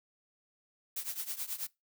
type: noise with tremolo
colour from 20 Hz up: blue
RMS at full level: -35 dBFS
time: 0.96-1.67 s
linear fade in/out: 5 ms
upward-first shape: triangle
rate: 9.3 Hz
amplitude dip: 90%
effects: noise-tail reverb RT60 0.2 s tail -22 dB re dry